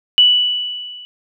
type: tone with level ramp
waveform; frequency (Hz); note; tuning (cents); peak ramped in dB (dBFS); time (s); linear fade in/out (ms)
sine; 2960; F#7; 0; -5 to -33; 0.18-1.05; 0
effects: none